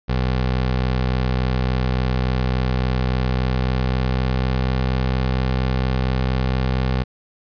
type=tone with pitch glide; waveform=20% pulse; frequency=63.5 to 64.31 Hz; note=B1 to C2; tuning=+49 to -29 cents; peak=-13 dBFS; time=0.08-7.04 s; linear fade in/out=20 ms; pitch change=+22 cents; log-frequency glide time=3.18-4.77 s; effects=resampled to 11025 Hz